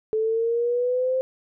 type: linear sweep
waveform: sine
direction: up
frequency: 433.4 to 523.3 Hz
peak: -20 dBFS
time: 0.13-1.21 s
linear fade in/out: 0 ms
effects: none